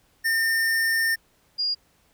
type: tone pair in turn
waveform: square / sine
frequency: 1812 / 4837 Hz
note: A#6 / D#8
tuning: -50 / -50 cents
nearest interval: octave + perfect fourth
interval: 1700 cents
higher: second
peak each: -21 / -22 dBFS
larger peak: first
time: 0.24-1.16 / 1.58-1.75 s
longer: first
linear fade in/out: 20 ms
effects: pink hiss -63 dBFS RMS until 2.13 s